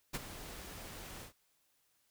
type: noise with ADSR envelope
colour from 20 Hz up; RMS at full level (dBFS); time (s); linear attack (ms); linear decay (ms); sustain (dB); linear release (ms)
pink; -36; 0.13-1.33; 20; 30; -12; 110
effects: white hiss -75 dBFS RMS until 2.1 s